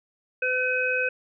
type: harmonic tone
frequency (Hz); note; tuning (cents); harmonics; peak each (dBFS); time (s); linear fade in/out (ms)
507; B4; +45; 1 / 3 / 5; -28 / -26 / -26; 0.42-1.09; 5
effects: none